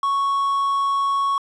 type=tone; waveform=triangle; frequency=1108.7 Hz; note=C#6; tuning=in tune; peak=-16 dBFS; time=0.03-1.38 s; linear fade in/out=2 ms; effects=resampled to 24000 Hz + 8-bit